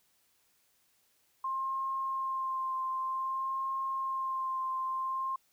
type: tone with vibrato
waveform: sine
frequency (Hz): 1058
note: C6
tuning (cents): +19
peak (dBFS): -31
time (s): 1.44-5.36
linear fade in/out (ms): 5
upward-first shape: sine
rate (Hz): 0.53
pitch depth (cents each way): 17
effects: white hiss -71 dBFS RMS until 5.52 s